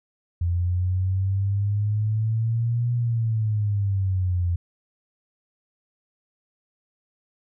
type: exponential two-way sweep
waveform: sine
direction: up then down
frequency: 85.7 to 121 to 86 Hz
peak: -20 dBFS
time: 0.41-4.56 s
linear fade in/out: 5 ms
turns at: 2.93 s
effects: none